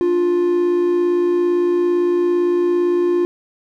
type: tone pair together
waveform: triangle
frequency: 293.7 / 351.4 Hz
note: D4 / F4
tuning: 0 / +11 cents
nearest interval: minor third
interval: 311 cents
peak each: -23 / -12 dBFS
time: 0.01-3.25 s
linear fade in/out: 0 ms
effects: none